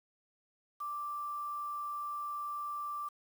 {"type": "tone with quantisation", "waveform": "sine", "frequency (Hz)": 1174.7, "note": "D6", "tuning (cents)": 0, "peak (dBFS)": -36, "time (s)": [0.8, 3.09], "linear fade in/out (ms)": 10, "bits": 9, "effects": []}